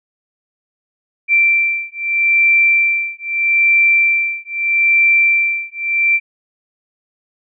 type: beating tone pair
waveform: sine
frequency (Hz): 2349 / 2349.79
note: D7 / D7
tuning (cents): 0 / 0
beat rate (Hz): 0.79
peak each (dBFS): -14 / -14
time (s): 1.28-6.2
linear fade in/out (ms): 50
effects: none